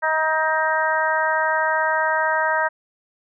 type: harmonic tone with a mistuned harmonic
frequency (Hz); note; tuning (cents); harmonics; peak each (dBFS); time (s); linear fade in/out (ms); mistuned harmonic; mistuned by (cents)
315.6; D#4; +25; 2 / 3 / 4 / 5 / 6; -24 / -22 / -27 / -23 / -26; 0.02-2.69; 20; 6; -22
effects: none